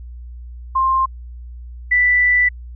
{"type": "tone pair in turn", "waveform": "sine", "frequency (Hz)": [1056, 1977.4], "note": ["C6", "B6"], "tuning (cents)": [16, 2], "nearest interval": "major seventh", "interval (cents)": 1086, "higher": "second", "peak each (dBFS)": [-13, -11], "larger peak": "second", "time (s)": [[0.75, 1.06], [1.91, 2.49]], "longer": "second", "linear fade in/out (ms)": 10, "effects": ["added 60 Hz sine -31 dBFS peak until 2.75 s"]}